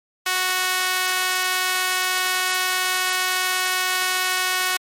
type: tone with high-pass filter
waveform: sawtooth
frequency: 369.2 Hz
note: F#4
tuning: 4 cents flat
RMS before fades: -22 dBFS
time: 0.26-4.77 s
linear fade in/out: 5 ms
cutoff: 1400 Hz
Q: 0.85
effects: MP3 64 kbps